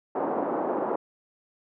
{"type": "band-pass noise", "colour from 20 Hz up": "pink", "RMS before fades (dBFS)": -28, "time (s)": [0.15, 0.96], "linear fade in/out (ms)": 5, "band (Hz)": [280, 980], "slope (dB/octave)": 24, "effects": []}